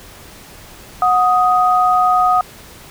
sine tone pair together, 733 / 1248.4 Hz, F#5 / D#6, -16 / +5 cents, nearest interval major sixth, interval 921 cents, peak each -13 dBFS, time 1.02-2.41 s, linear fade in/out 2 ms, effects pink hiss -39 dBFS RMS until 2.9 s

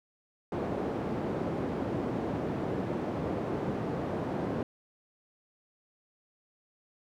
white band-pass noise, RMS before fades -33 dBFS, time 0.52-4.63 s, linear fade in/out 2 ms, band 110 to 440 Hz, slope 12 dB/octave, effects none

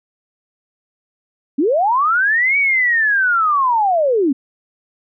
sine linear two-way sweep, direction up then down, 249.9 to 2282 to 249.9 Hz, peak -12 dBFS, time 1.58-4.33 s, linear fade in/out 10 ms, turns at 2.58 s, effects none

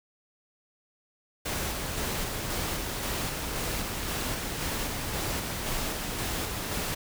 pink noise with tremolo, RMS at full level -31 dBFS, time 1.45-6.95 s, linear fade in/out 10 ms, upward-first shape square, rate 1.9 Hz, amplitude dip 25%, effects none

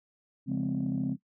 sine chord, Db major seventh, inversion none, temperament just, 138.59 / 173.24 / 207.9 / 259.9 Hz, Db3 / F3 / Ab3 / C4, 0 / -14 / +2 / -11 cents, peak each -33 / -34 / -33 / -30 dBFS, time 0.46-1.17 s, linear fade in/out 50 ms, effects noise-tail reverb RT60 0.1 s tail -18 dB re dry + tanh soft clip ceiling -22 dBFS

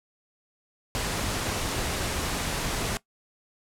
pink noise, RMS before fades -29 dBFS, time 0.95-2.97 s, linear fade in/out 0 ms, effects noise-tail reverb RT60 0.1 s tail -19 dB re dry + low-pass 11000 Hz 12 dB/octave

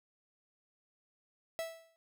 45% pulse tone with exponential decay, 656 Hz, E5, 9 cents flat, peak -33 dBFS, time 1.59-1.96 s, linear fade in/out 0 ms, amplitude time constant 80 ms, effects none

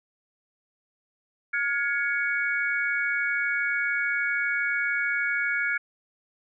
sine tone cluster, 1425 / 1672 / 2232 Hz, F6 / G#6 / C#7, +34 / +11 / +11 cents, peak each -28 dBFS, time 1.53-5.78 s, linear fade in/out 10 ms, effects none

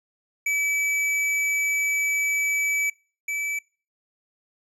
square tone pair in turn, 2297 / 2306 Hz, D7 / D7, -39 / -32 cents, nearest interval unison, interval 7 cents, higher second, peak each -22 / -26 dBFS, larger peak first, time 0.46-2.9 / 3.28-3.59 s, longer first, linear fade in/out 5 ms, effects noise-tail reverb RT60 0.4 s tail -25 dB re dry + low-pass 11000 Hz 12 dB/octave

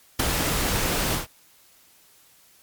pink noise with ADSR envelope, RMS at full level -19 dBFS, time 0.19-1.27 s, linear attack 8 ms, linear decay 10 ms, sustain -5 dB, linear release 130 ms, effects white hiss -56 dBFS RMS until 2.62 s + MP3 96 kbps

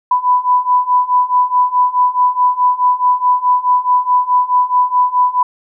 sine beating tone pair, 992 / 996.7 Hz, B5 / B5, +7 / +16 cents, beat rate 4.7 Hz, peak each -14 / -12 dBFS, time 0.11-5.43 s, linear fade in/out 5 ms, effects none

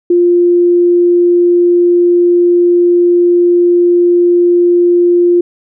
sine tone, 350 Hz, F4, 4 cents sharp, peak -5 dBFS, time 0.1-5.41 s, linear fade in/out 5 ms, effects none

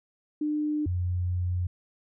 sine tone pair in turn, 300.6 / 89.52 Hz, D4 / F2, +40 / +43 cents, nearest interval octave + major sixth, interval 2097 cents, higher first, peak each -25 dBFS, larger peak neither, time 0.41-0.86 / 0.86-1.67 s, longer second, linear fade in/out 5 ms, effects none

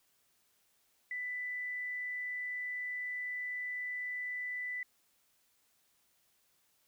sine tone, 1988 Hz, B6, 11 cents sharp, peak -36 dBFS, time 1.11-4.83 s, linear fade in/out 2 ms, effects white hiss -73 dBFS RMS until 6.87 s

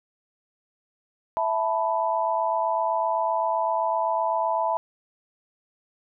sine chord, E suspended fourth, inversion none, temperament equal, 659.3 / 880 / 987.8 Hz, E5 / A5 / B5, 0 / 0 / 0 cents, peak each -26 dBFS, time 1.37-4.77 s, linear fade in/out 0 ms, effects none

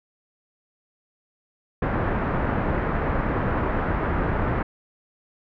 pink low-pass noise, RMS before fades -24 dBFS, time 1.82-4.63 s, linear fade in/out 5 ms, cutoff 1700 Hz, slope 24 dB/octave, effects none

